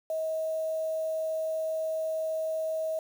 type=tone with quantisation; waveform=sine; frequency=637 Hz; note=D#5; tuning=41 cents sharp; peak=-28 dBFS; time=0.1-2.99 s; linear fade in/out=2 ms; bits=8; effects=none